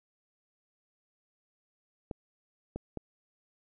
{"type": "clicks", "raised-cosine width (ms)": 2, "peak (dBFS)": -23, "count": 3, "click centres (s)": [2.112, 2.76, 2.973], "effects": []}